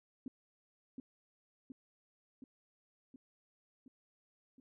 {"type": "tone with echo", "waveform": "sine", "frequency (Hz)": 260, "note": "C4", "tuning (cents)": -11, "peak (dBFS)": -39, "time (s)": [0.26, 0.28], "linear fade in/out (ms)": 2, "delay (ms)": 720, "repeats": 6, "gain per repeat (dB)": -3, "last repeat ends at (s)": 4.6, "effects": []}